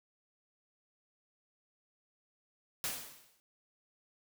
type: noise with exponential decay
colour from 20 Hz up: white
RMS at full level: -34 dBFS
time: 2.84-3.4 s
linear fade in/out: 0 ms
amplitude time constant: 120 ms
effects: none